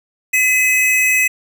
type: tone pair together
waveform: square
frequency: 2016 / 2554 Hz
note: B6 / D#7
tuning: +35 / +45 cents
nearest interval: major third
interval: 410 cents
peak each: -17 / -14 dBFS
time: 0.33-1.28 s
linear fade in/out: 10 ms
effects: none